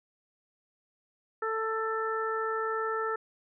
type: harmonic tone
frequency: 443.1 Hz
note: A4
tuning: 12 cents sharp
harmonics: 1 / 2 / 3 / 4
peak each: -32 / -39 / -32 / -38 dBFS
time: 1.42-3.16 s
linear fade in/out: 5 ms
effects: none